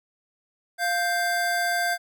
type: tone pair together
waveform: square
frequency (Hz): 700 / 1571.4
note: F5 / G6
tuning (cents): +4 / +4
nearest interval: octave + major second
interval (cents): 1400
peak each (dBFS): -26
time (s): 0.78-1.98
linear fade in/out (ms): 50
effects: none